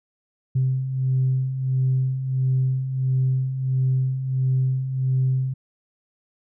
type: beating tone pair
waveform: sine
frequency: 129.4 / 130.9 Hz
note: C3 / C3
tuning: -19 / +1 cents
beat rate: 1.5 Hz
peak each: -26 / -19 dBFS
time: 0.55-5.54 s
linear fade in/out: 10 ms
effects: tanh soft clip ceiling -13 dBFS